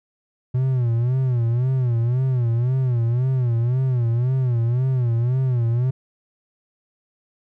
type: tone with vibrato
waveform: triangle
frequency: 123.47 Hz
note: B2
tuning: in tune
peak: -15 dBFS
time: 0.54-5.91 s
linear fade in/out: 10 ms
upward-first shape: sine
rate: 1.9 Hz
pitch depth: 120 cents each way
effects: none